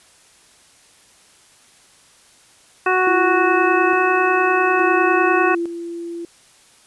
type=harmonic tone; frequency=370 Hz; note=F#4; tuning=in tune; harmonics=1 / 2 / 3 / 4 / 5 / 7; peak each=-19 / -21 / -20 / -21 / -25 / -24 dBFS; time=2.86-5.55 s; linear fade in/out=5 ms
type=tone with tremolo; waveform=sine; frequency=340 Hz; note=F4; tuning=46 cents flat; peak=-19 dBFS; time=3.07-6.25 s; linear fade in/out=2 ms; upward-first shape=square; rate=0.58 Hz; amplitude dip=55%
effects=white hiss -51 dBFS RMS until 6.86 s + resampled to 24000 Hz